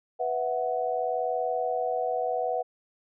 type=chord; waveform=sine; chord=B suspended fourth; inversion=none; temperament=equal; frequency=493.9 / 659.3 / 740 Hz; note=B4 / E5 / F#5; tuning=0 / 0 / 0 cents; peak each=-30 / -31 / -29 dBFS; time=0.19-2.63 s; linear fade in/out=20 ms; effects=none